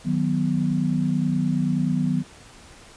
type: chord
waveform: sine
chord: B major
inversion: first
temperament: equal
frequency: 155.56 / 185 / 246.9 Hz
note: D#3 / F#3 / B3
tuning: 0 / 0 / 0 cents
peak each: -24 dBFS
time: 0.04-2.24 s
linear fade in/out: 50 ms
effects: pink hiss -47 dBFS RMS until 2.96 s + resampled to 22050 Hz

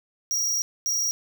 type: tone bursts at uneven times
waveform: square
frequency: 5690 Hz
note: F8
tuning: 31 cents sharp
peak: -23 dBFS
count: 2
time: 0.31-0.62 / 0.86-1.11 s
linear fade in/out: 0 ms
effects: none

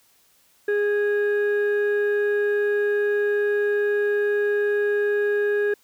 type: tone pair together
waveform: sine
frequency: 412.6 / 1650.4 Hz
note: G#4 / G#6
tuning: -11 / -11 cents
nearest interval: 2 octaves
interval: 2400 cents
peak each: -18 / -26 dBFS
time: 0.68-5.74 s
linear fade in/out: 5 ms
effects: tanh soft clip ceiling -15 dBFS + white hiss -60 dBFS RMS until 5.83 s

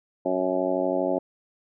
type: harmonic tone with a mistuned harmonic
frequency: 92.5 Hz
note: F#2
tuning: in tune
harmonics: 2 / 3 / 4 / 5 / 6 / 7 / 8 / 9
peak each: -37 / -29 / -29 / -37 / -27 / -28 / -37 / -35 dBFS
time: 0.25-1.19 s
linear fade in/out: 10 ms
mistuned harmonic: 9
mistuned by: +27 cents
effects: none

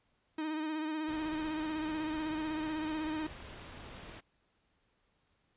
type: tone with vibrato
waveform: 45% pulse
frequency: 311.1 Hz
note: D#4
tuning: in tune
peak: -34 dBFS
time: 0.38-3.27 s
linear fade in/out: 5 ms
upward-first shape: sine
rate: 16 Hz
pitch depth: 38 cents each way
type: noise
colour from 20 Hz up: pink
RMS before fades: -48 dBFS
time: 1.07-4.21 s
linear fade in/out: 20 ms
effects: pink hiss -75 dBFS RMS until 5.56 s + resampled to 8000 Hz

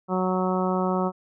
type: harmonic tone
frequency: 185 Hz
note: F#3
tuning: in tune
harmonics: 1 / 2 / 3 / 4 / 5 / 6 / 7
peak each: -25 / -28 / -30 / -31 / -32 / -33 / -33 dBFS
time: 0.08-1.12 s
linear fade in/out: 50 ms
effects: none

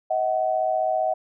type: tone pair together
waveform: sine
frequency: 634.8 / 750 Hz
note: D#5 / F#5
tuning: +35 / +23 cents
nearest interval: minor third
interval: 288 cents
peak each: -23 dBFS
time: 0.1-1.14 s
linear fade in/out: 10 ms
effects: none

